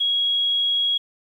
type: tone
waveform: sine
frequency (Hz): 3312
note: G#7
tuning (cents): -5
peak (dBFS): -18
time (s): 0-0.98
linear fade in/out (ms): 10
effects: 9-bit